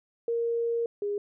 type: tone pair in turn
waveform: sine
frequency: 466.2 / 409.1 Hz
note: A#4 / G#4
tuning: 0 / -26 cents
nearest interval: major second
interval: 226 cents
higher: first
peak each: -25 / -27 dBFS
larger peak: first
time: 0.28-0.86 / 1.02-1.18 s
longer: first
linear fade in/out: 2 ms
effects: none